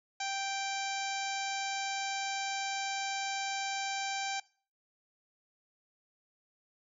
harmonic tone, 784 Hz, G5, in tune, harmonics 1 / 2 / 3 / 4 / 5 / 6 / 7 / 8 / 9, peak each -36 / -42 / -41 / -46 / -45 / -47 / -47 / -45 / -47 dBFS, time 0.2-4.4 s, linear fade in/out 5 ms, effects noise-tail reverb RT60 0.4 s tail -21 dB re dry

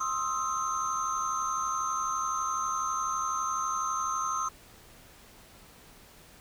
sine tone cluster, 1055 / 1265 / 1337 / 6290 Hz, C6 / D#6 / E6 / G8, +14 / +28 / +24 / +5 cents, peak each -32 / -31 / -35 / -37 dBFS, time 0-4.49 s, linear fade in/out 10 ms, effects tanh soft clip ceiling -20 dBFS + pink hiss -54 dBFS RMS until 6.4 s

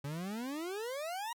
40% pulse exponential sweep, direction up, 136.8 to 969 Hz, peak -36 dBFS, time 0.04-1.33 s, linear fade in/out 5 ms, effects MP3 96 kbps

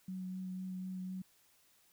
sine tone with vibrato, 185.8 Hz, F#3, 7 cents sharp, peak -39 dBFS, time 0.08-1.22 s, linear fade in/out 5 ms, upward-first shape sine, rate 4 Hz, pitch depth 12 cents each way, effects white hiss -69 dBFS RMS until 1.92 s

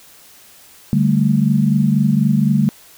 sine chord, D suspended fourth, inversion none, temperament equal, 146.83 / 196 / 220 Hz, D3 / G3 / A3, 0 / 0 / 0 cents, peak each -16 dBFS, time 0.93-2.69 s, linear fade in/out 0 ms, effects white hiss -45 dBFS RMS until 2.97 s

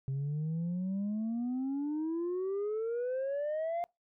sine exponential sweep, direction up, 132.6 to 702 Hz, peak -29 dBFS, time 0.08-3.84 s, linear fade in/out 0 ms, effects noise-tail reverb RT60 0.2 s tail -26 dB re dry + tanh soft clip ceiling -30 dBFS

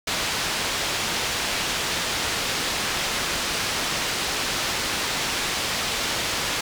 white low-pass noise, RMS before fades -26 dBFS, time 0.07-6.61 s, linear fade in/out 5 ms, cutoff 4900 Hz, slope 12 dB/octave, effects none

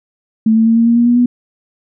sine tone with pitch steps, 220.8 / 224 / 227.3 / 230.6 / 233.9 / 237.3 / 240.8 / 244.3 Hz, A3 / A3 / A#3 / A#3 / A#3 / A#3 / B3 / B3, +6 / +31 / -43 / -19 / +6 / +31 / -44 / -19 cents, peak -7 dBFS, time 0.46-1.26 s, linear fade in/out 5 ms, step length 100 ms, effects none

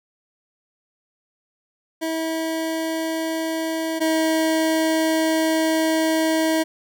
25% pulse tone pair in turn, 323 / 319.7 Hz, E4 / D#4, -35 / +47 cents, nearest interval unison, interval 18 cents, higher first, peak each -19 / -14 dBFS, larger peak second, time 2.01-4 / 4-6.64 s, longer second, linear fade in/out 20 ms, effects none

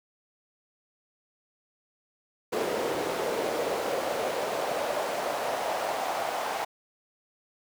brown noise with high-pass filter sweep, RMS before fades -30 dBFS, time 2.52-6.65 s, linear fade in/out 10 ms, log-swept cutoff 440 to 770 Hz, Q 2.5, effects none

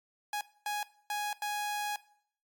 sawtooth tone bursts at uneven times, 830.6 Hz, G#5, in tune, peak -28 dBFS, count 4, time 0.33-0.41 / 0.66-0.83 / 1.1-1.33 / 1.42-1.96 s, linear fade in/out 2 ms, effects noise-tail reverb RT60 0.6 s tail -19 dB re dry + MP3 96 kbps

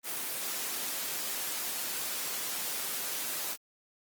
white noise, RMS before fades -35 dBFS, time 0.03-3.57 s, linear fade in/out 50 ms, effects high-pass 200 Hz 12 dB/octave + Opus 24 kbps

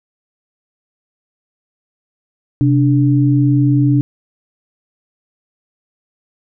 sine tone pair together, 130.03 / 291.9 Hz, C3 / D4, -10 / -10 cents, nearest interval octave + major second, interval 1400 cents, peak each -11 / -13 dBFS, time 2.61-4.01 s, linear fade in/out 0 ms, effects none

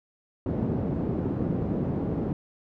pink band-pass noise, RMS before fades -28 dBFS, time 0.46-2.33 s, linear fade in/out 2 ms, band 120 to 340 Hz, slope 12 dB/octave, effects none

